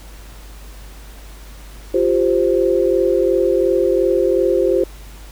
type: chord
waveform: sine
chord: F suspended second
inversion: none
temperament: equal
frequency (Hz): 349.2 / 392 / 523.3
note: F4 / G4 / C5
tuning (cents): 0 / 0 / 0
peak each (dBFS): -17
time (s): 1.94-4.84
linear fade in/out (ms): 5
effects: added 50 Hz sine -35 dBFS peak until 5.31 s + pink hiss -43 dBFS RMS until 5.31 s